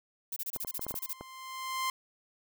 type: noise bursts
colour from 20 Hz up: violet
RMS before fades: -36 dBFS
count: 12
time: 0.32-1.133 s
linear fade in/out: 5 ms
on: 43 ms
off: 27 ms
type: tone with exponential growth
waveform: sawtooth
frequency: 1046 Hz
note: C6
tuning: 1 cent flat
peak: -25 dBFS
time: 0.56-1.9 s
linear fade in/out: 2 ms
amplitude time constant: 290 ms
type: clicks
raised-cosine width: 1 ms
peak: -26 dBFS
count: 7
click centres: 0.562 / 0.648 / 0.794 / 0.866 / 0.909 / 0.942 / 1.21 s
effects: none